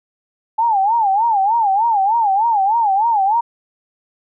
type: tone with vibrato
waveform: sine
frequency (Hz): 850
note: G#5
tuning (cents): +40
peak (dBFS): -12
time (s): 0.58-3.41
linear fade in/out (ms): 10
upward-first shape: sine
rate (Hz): 3.3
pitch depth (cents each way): 180
effects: none